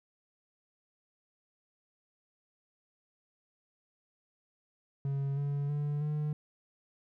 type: tone with pitch steps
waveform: triangle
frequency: 138.59 / 142.4 / 146.32 / 150.35 Hz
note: C#3 / C#3 / D3 / D3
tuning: 0 / +47 / -6 / +41 cents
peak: -28 dBFS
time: 5.05-6.33 s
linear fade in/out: 2 ms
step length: 320 ms
effects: none